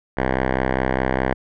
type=tone with low-pass filter; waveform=5% pulse; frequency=64.9 Hz; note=C2; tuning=13 cents flat; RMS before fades=-21 dBFS; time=0.17-1.34 s; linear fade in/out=5 ms; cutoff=1600 Hz; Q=1.9; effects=none